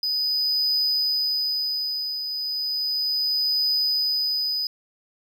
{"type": "tone with tremolo", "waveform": "triangle", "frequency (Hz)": 4986, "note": "D#8", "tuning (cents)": 3, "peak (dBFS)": -18, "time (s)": [0.03, 4.67], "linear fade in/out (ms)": 2, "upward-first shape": "triangle", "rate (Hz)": 0.34, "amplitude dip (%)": 60, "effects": []}